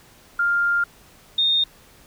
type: tone pair in turn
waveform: sine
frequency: 1400 / 3671 Hz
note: F6 / A#7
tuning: +4 / -27 cents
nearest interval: octave + perfect fourth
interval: 1669 cents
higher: second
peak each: -17 / -16 dBFS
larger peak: second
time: 0.39-0.84 / 1.38-1.64 s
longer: first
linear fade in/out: 5 ms
effects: pink hiss -51 dBFS RMS until 2.06 s